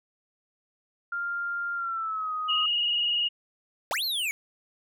sine tone with pitch glide, 1396.9 to 1251.7 Hz, F6 to D#6, 0 to +10 cents, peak -28 dBFS, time 1.12-2.66 s, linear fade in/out 5 ms, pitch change -190 cents, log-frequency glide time 1.75-2.33 s
sine tone with vibrato, 2880 Hz, F#7, 47 cents flat, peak -23 dBFS, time 2.48-3.29 s, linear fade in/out 20 ms, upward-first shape square, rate 20 Hz, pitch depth 26 cents each way
square linear two-way sweep, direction up then down, 475.9 to 4399 to 2177 Hz, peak -27 dBFS, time 3.91-4.31 s, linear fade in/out 0 ms, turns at 4.04 s
effects none

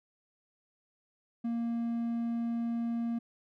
triangle tone, 233.1 Hz, A#3, in tune, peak -28 dBFS, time 1.44-3.19 s, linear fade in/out 10 ms, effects none

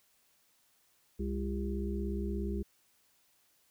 harmonic tone with a mistuned harmonic, 66.5 Hz, C2, 29 cents sharp, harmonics 1 / 3 / 5 / 6, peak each -35 / -37 / -41 / -41 dBFS, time 1.19-2.63 s, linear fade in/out 10 ms, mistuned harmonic 5, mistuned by +49 cents, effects white hiss -70 dBFS RMS until 3.7 s

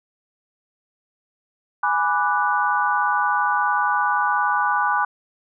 sine chord, G# half-diminished seventh, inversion none, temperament equal, 830.6 / 987.8 / 1174.7 / 1480 Hz, G#5 / B5 / D6 / F#6, 0 / 0 / 0 / 0 cents, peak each -23 dBFS, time 1.83-5.05 s, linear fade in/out 5 ms, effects none

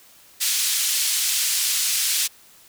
white band-pass noise, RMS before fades -22 dBFS, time 0.4-2.28 s, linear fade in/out 20 ms, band 2900 to 10000 Hz, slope 12 dB/octave, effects white hiss -51 dBFS RMS until 2.68 s

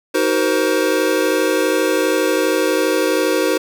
square chord, C half-diminished seventh, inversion first, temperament just, 314 / 376.7 / 470.9 / 523.3 Hz, Eb4 / Gb4 / Bb4 / C5, +16 / +31 / +18 / 0 cents, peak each -21 dBFS, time 0.14-3.58 s, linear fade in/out 10 ms, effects 7-bit

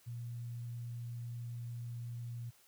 sine tone, 119 Hz, A#2, 36 cents sharp, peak -40 dBFS, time 0.06-2.51 s, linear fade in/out 20 ms, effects white hiss -66 dBFS RMS until 2.67 s

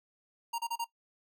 square tone bursts, 932.3 Hz, A#5, in tune, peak -32 dBFS, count 4, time 0.53-0.846 s, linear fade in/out 10 ms, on 55 ms, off 32 ms, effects noise-tail reverb RT60 0.1 s tail -18 dB re dry

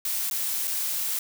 blue noise with dropouts, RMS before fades -28 dBFS, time 0.05-1.19 s, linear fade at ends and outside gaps 2 ms, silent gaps 0.3-0.31 / 0.673-0.677 s, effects none

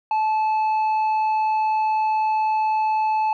triangle tone with tanh clipping, 868 Hz, A5, 24 cents flat, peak -19 dBFS, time 0.11-3.33 s, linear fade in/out 2 ms, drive 9 dB, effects none

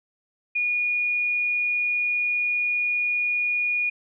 sine tone, 2445 Hz, D#7, 31 cents flat, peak -21 dBFS, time 0.55-3.9 s, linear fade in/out 10 ms, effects none

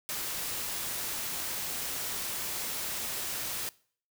white noise, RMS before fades -35 dBFS, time 0.09-3.69 s, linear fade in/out 0 ms, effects noise-tail reverb RT60 0.5 s tail -22 dB re dry

